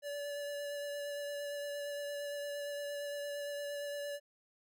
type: tone with vibrato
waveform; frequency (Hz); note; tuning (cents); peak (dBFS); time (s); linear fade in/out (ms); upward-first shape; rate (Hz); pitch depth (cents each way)
square; 576; D5; -34; -39; 0.02-4.2; 50; sine; 8.7; 13
effects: none